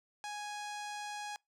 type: tone with low-pass filter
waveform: sawtooth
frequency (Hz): 830.6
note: G#5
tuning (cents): 0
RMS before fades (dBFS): -42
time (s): 0.24-1.36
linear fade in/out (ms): 0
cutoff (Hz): 7300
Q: 1.3
effects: noise-tail reverb RT60 0.2 s tail -25 dB re dry